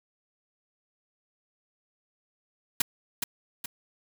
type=noise with echo; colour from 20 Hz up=white; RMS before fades=-23 dBFS; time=2.8-2.82 s; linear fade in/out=5 ms; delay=420 ms; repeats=2; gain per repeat=-6 dB; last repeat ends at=3.66 s; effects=none